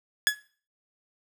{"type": "tone with exponential decay", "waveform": "sawtooth", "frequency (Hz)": 1692, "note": "G#6", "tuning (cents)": 32, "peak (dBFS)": -11, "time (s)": [0.27, 0.37], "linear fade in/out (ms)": 0, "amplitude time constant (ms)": 21, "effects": ["noise-tail reverb RT60 0.4 s tail -17 dB re dry"]}